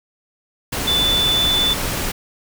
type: tone in noise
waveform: sine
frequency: 3500 Hz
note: A7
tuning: 10 cents flat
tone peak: -15 dBFS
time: 0.87-1.74 s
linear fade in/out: 10 ms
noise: pink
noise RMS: -23 dBFS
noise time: 0.72-2.12 s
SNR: +5 dB
effects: none